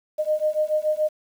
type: beating tone pair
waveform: sine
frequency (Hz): 610 / 617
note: D#5 / D#5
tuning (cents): -34 / -15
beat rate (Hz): 7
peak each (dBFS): -23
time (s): 0.18-1.09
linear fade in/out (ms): 20
effects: 8-bit